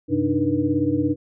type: tone cluster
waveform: sine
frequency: 96 / 131.2 / 292.2 / 309.6 / 483.7 Hz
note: G2 / C3 / D4 / D#4 / B4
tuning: -36 / +5 / -9 / -9 / -36 cents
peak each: -29 / -29 / -22 / -22 / -28 dBFS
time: 0.08-1.16 s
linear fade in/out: 50 ms
effects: none